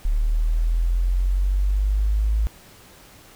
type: linear sweep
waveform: sine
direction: up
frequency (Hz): 36.6 to 54.4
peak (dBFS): -17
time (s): 0.05-2.47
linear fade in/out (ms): 0
effects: pink hiss -48 dBFS RMS until 3.35 s